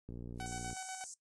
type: click train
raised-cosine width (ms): 3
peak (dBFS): -33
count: 39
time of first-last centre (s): 0.09-0.73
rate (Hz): 59.4
type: noise with exponential growth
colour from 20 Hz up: blue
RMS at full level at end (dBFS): -49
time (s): 0.34-0.42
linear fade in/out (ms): 0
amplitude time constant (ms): 17
type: tone with tremolo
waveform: sawtooth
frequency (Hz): 754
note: F#5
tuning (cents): +32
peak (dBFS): -38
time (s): 0.4-1.04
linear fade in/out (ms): 0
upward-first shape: square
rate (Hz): 8.2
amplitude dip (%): 50
type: band-pass noise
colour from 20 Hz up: white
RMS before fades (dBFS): -49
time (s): 0.46-1.14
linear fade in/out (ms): 2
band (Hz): 5800 to 8600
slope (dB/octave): 48
effects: noise-tail reverb RT60 0.1 s tail -17 dB re dry + resampled to 24000 Hz